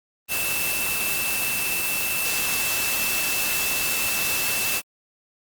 sine tone in noise, 2653 Hz, E7, 10 cents sharp, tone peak -27 dBFS, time 0.28-4.82 s, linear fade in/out 50 ms, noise white, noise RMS -25 dBFS, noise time 0.28-4.82 s, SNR -5 dB, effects Opus 24 kbps

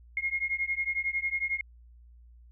sine beating tone pair, 2143 / 2154 Hz, C7 / C7, +41 / +50 cents, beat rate 11 Hz, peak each -31 dBFS, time 0.17-1.61 s, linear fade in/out 2 ms, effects added 59 Hz sine -51 dBFS peak until 2.51 s

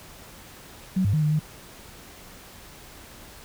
sine tone with pitch steps, 187.5 / 100.2 / 154.2 / 151.2 / 153.8 Hz, F#3 / G2 / D#3 / D#3 / D#3, +23 / +38 / -15 / -49 / -20 cents, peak -19 dBFS, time 0.96-1.395 s, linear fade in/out 10 ms, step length 87 ms, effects pink hiss -46 dBFS RMS until 3.44 s

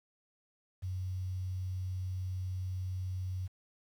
sine tone with quantisation, 92.7 Hz, F#2, 4 cents sharp, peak -34 dBFS, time 0.82-3.48 s, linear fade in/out 20 ms, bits 10, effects none

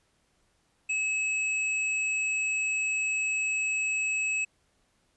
sine tone with hard clipping, 2580 Hz, E7, 38 cents flat, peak -27 dBFS, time 0.89-4.45 s, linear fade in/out 10 ms, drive 18 dB, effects pink hiss -70 dBFS RMS until 5.16 s + resampled to 24000 Hz

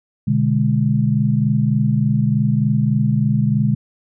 sine chord, G# diminished, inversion first, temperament equal, 123.47 / 146.83 / 207.7 Hz, B2 / D3 / G#3, 0 / 0 / 0 cents, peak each -18 dBFS, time 0.27-3.75 s, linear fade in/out 10 ms, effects none

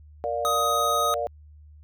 sine chord, Bb major, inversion none, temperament equal with one note detuned, 466.2 / 587.3 / 706.6 Hz, Bb4 / D5 / F5, 0 / 0 / +20 cents, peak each -31 / -28 / -29 dBFS, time 0.24-1.27 s, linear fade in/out 0 ms
square tone, 1254 Hz, D#6, 13 cents sharp, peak -23 dBFS, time 0.45-1.14 s, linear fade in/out 0 ms
effects added 75 Hz sine -46 dBFS peak until 1.83 s

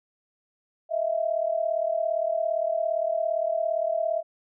sine tone pair together, 636 / 673.5 Hz, D#5 / E5, +38 / +37 cents, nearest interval minor second, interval 99 cents, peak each -26 dBFS, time 0.89-4.23 s, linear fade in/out 50 ms, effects none

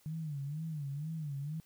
sine tone with vibrato, 149.9 Hz, D3, 36 cents sharp, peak -36 dBFS, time 0.06-1.6 s, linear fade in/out 0 ms, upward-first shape sine, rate 2.1 Hz, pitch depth 140 cents each way, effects white hiss -67 dBFS RMS until 1.65 s

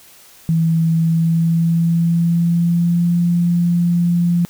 sine tone with pitch glide, 163.6 to 173.03 Hz, E3 to F3, -13 to -16 cents, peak -12 dBFS, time 0.49-4.45 s, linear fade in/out 0 ms, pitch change +97 cents, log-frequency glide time 0.96-3.17 s, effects white hiss -45 dBFS RMS until 4.49 s

